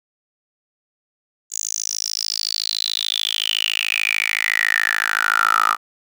10% pulse tone with high-pass filter sweep, 53.7 Hz, A1, 41 cents flat, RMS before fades -21 dBFS, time 1.5-5.77 s, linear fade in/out 50 ms, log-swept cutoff 6900 to 1200 Hz, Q 9.4, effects none

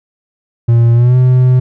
triangle tone with pitch glide, 117.2 to 127.07 Hz, A#2 to B2, +10 to +50 cents, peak -3 dBFS, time 0.68-1.6 s, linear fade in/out 10 ms, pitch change +140 cents, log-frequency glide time 0.94-1.16 s, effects none

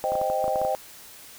sine chord, C minor, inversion none, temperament equal, 523.3 / 622.3 / 784 Hz, C5 / Eb5 / G5, 0 / 0 / 0 cents, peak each -28 / -27 / -26 dBFS, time 0.04-0.75 s, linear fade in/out 0 ms
clicks, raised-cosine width 1 ms, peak -20 dBFS, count 9, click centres 0.12 / 0.154 / 0.215 / 0.3 / 0.442 / 0.48 / 0.558 / 0.616 / 0.65 s
effects white hiss -46 dBFS RMS until 1.38 s

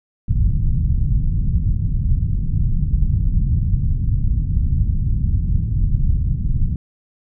pink low-pass noise, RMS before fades -17 dBFS, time 0.28-6.76 s, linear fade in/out 2 ms, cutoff 150 Hz, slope 24 dB/octave, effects none

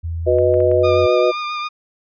sine tone with pitch glide, 83.1 to 90.62 Hz, E2 to F#2, +15 to -36 cents, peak -21 dBFS, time 0.03-1.07 s, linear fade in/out 20 ms, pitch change +149 cents, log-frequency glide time 0.34-0.41 s
sine chord, B major, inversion second, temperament equal with one note detuned, 365.3 / 493.9 / 622.3 Hz, F#4 / B4 / D#5, -22 / 0 / 0 cents, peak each -17 / -16 / -16 dBFS, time 0.26-1.32 s, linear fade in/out 20 ms
clicks, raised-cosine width 0.5 ms, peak -23 dBFS, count 4, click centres 0.386 / 0.541 / 0.604 / 0.715 s
sawtooth tone with vibrato, 1211 Hz, D#6, 47 cents flat, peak -18 dBFS, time 0.83-1.69 s, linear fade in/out 20 ms, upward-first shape triangle, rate 7.5 Hz, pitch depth 27 cents each way
effects resampled to 11025 Hz

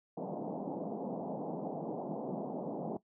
pink band-pass noise, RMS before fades -39 dBFS, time 0.17-2.97 s, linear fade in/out 5 ms, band 160 to 840 Hz, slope 48 dB/octave, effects noise-tail reverb RT60 0.1 s tail -17 dB re dry

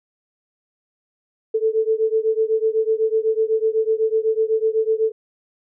sine beating tone pair, 438.1 / 446.1 Hz, A4 / A4, -7 / +24 cents, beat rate 8 Hz, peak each -19 / -20 dBFS, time 1.54-5.12 s, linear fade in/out 10 ms, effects none

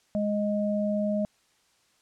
sine tone pair together, 207.7 / 622.3 Hz, G#3 / D#5, 0 / 0 cents, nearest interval octave + perfect fifth, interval 1900 cents, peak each -26 / -28 dBFS, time 0.15-1.25 s, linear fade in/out 0 ms, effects white hiss -66 dBFS RMS until 2.01 s + low-pass 8000 Hz 12 dB/octave

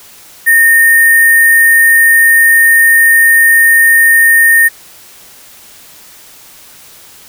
sine tone with sample-and-hold, 1837 Hz, A#6, 26 cents flat, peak -3 dBFS, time 0.46-4.69 s, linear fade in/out 20 ms, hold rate 11025 Hz, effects white hiss -37 dBFS RMS until 7.28 s

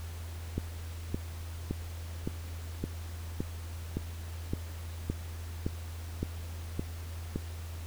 click train, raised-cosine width 3 ms, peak -18 dBFS, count 13, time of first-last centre 0.58-7.36 s, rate 1.77 Hz, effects added 83 Hz sine -38 dBFS peak until 7.86 s + pink hiss -50 dBFS RMS until 7.86 s

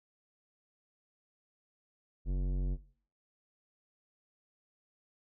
sine tone with tanh clipping, 46.25 Hz, F#1, in tune, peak -31 dBFS, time 2.25-2.78 s, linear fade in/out 50 ms, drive 15 dB, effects noise-tail reverb RT60 0.5 s tail -19 dB re dry

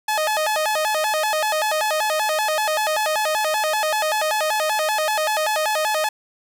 sawtooth tone with vibrato, 729 Hz, F#5, 26 cents flat, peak -15 dBFS, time 0.08-6.09 s, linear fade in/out 5 ms, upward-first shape square, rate 5.2 Hz, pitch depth 280 cents each way, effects none

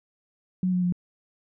sine tone with pitch steps, 183.9 / 180.74 / 177.64 Hz, F#3 / F#3 / F3, -10 / -40 / +30 cents, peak -21 dBFS, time 0.63-0.924 s, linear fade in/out 2 ms, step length 98 ms, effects none

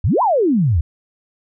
sine exponential two-way sweep, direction up then down, 70.8 to 1044 to 70.8 Hz, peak -12 dBFS, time 0.04-0.81 s, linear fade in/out 5 ms, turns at 0.22 s, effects none

